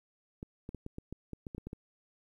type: clicks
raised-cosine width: 3 ms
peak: -28 dBFS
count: 12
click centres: 0.429 / 0.691 / 0.747 / 0.864 / 0.984 / 1.126 / 1.333 / 1.468 / 1.548 / 1.581 / 1.67 / 1.731 s
effects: 11-bit